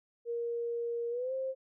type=tone with pitch glide; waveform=sine; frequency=470 to 527.6 Hz; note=A#4 to C5; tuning=+14 to +14 cents; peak=-32 dBFS; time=0.25-1.55 s; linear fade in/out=50 ms; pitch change=+200 cents; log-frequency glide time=1.1-1.33 s; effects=none